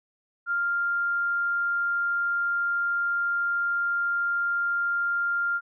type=tone; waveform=sine; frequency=1396.9 Hz; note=F6; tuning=in tune; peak=-23 dBFS; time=0.46-5.61 s; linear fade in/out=50 ms; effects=none